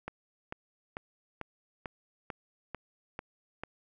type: click train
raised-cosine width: 0.5 ms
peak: -22 dBFS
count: 9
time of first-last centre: 0.08-3.636 s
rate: 2.25 Hz
effects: none